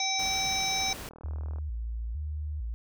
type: harmonic tone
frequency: 769 Hz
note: G5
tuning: 33 cents flat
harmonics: 1 / 3 / 5 / 7 / 8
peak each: -33 / -33 / -33 / -33 / -33 dBFS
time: 0-0.93 s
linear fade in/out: 2 ms
type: noise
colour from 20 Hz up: pink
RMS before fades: -41 dBFS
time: 0.19-1.09 s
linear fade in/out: 2 ms
type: click train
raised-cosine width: 1 ms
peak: -34 dBFS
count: 34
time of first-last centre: 0.76-1.585 s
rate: 40 Hz
type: tone with vibrato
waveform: sine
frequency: 65.41 Hz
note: C2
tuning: in tune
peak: -31 dBFS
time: 1.24-2.74 s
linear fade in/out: 0 ms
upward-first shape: square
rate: 1.1 Hz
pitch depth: 240 cents each way
effects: none